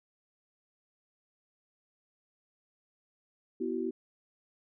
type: chord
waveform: sine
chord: B suspended fourth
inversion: none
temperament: equal with one note detuned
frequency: 246.9 / 329.6 / 378 Hz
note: B3 / E4 / F#4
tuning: 0 / 0 / +37 cents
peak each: -36 / -35 / -34 dBFS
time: 3.6-3.91 s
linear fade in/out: 10 ms
effects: none